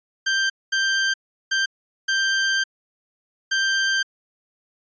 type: tone bursts at uneven times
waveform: sawtooth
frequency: 1573 Hz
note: G6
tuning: 6 cents sharp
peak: -15 dBFS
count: 5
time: 0.26-0.5 / 0.72-1.14 / 1.51-1.66 / 2.08-2.64 / 3.51-4.03 s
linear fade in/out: 10 ms
effects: resampled to 16000 Hz